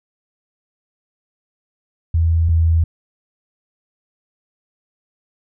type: tone pair in turn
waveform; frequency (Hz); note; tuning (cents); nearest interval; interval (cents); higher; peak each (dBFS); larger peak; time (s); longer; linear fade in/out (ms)
sine; 82.41 / 82.07; E2 / E2; 0 / -7; unison; 7; first; -12 / -11; second; 2.14-2.49 / 2.49-2.84; neither; 5
effects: none